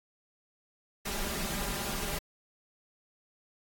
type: noise with comb filter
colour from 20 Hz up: pink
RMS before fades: -34 dBFS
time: 1.05-2.19 s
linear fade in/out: 10 ms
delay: 5 ms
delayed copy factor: +0.8
effects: AAC 64 kbps